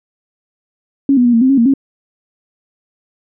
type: tone with pitch steps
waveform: sine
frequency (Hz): 276.1 / 245.6 / 240.7 / 229.1 / 260.7 / 273.7 / 232.1 / 272.7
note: C#4 / B3 / B3 / A#3 / C4 / C#4 / A#3 / C#4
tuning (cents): -7 / -9 / -44 / -30 / -6 / -22 / -7 / -28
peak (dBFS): -7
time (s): 1.09-1.738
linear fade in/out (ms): 2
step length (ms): 81
effects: none